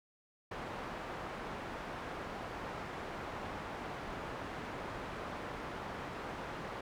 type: low-pass noise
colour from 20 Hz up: white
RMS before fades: -43 dBFS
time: 0.51-6.81 s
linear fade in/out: 5 ms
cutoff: 1200 Hz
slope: 12 dB/octave
effects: none